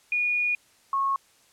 sine tone pair in turn, 2447 / 1094.1 Hz, D#7 / C#6, -29 / -23 cents, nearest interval octave + major second, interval 1394 cents, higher first, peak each -22 dBFS, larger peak neither, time 0.12-0.55 / 0.93-1.16 s, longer first, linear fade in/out 2 ms, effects white hiss -60 dBFS RMS until 1.52 s + low-pass 10000 Hz 12 dB/octave

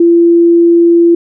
sine tone, 340.2 Hz, F4, 45 cents flat, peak -3 dBFS, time 0-1.15 s, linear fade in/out 5 ms, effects none

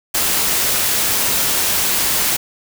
white noise, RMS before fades -17 dBFS, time 0.14-2.37 s, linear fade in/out 10 ms, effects none

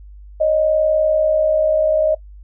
sine tone pair together, 562 / 622.3 Hz, C#5 / D#5, +24 / 0 cents, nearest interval major second, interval 176 cents, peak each -21 / -13 dBFS, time 0.4-2.15 s, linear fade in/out 10 ms, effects noise-tail reverb RT60 0.1 s tail -19 dB re dry + added 50 Hz sine -36 dBFS peak until 2.43 s

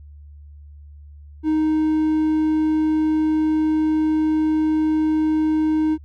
triangle tone, 311.1 Hz, D#4, in tune, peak -14 dBFS, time 1.43-5.98 s, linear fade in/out 50 ms, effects added 73 Hz sine -39 dBFS peak until 6.04 s

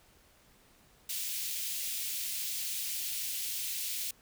white high-pass noise, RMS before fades -36 dBFS, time 1.09-4.11 s, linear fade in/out 5 ms, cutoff 2400 Hz, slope 24 dB/octave, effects pink hiss -63 dBFS RMS until 4.21 s

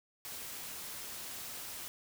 white noise, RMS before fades -44 dBFS, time 0.25-1.88 s, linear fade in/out 0 ms, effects none

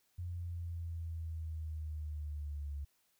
sine linear sweep, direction down, 88.4 to 70.9 Hz, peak -38 dBFS, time 0.18-2.85 s, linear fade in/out 10 ms, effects white hiss -75 dBFS RMS until 3.19 s

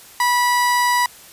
30% pulse tone, 978 Hz, B5, 17 cents flat, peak -12 dBFS, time 0.2-1.06 s, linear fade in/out 2 ms, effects white hiss -43 dBFS RMS until 1.32 s + resampled to 32000 Hz

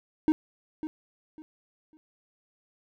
triangle tone with echo, 310.4 Hz, D#4, 4 cents flat, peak -16 dBFS, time 0.28-0.32 s, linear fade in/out 0 ms, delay 550 ms, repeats 3, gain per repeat -12 dB, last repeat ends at 1.97 s, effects none

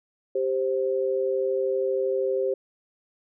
sine tone pair together, 392 / 524.6 Hz, G4 / C5, 0 / +4 cents, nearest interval perfect fourth, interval 504 cents, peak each -25 dBFS, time 0.35-2.54 s, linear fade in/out 5 ms, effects none

